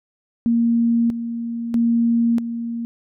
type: tone with tremolo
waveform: sine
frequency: 233.1 Hz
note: A#3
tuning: in tune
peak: -14 dBFS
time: 0.46-2.85 s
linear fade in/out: 0 ms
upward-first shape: square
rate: 0.78 Hz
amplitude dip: 65%
effects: none